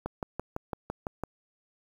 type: click train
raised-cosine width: 1 ms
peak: -18 dBFS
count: 8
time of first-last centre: 0.06-1.236 s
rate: 5.95 Hz
effects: 8-bit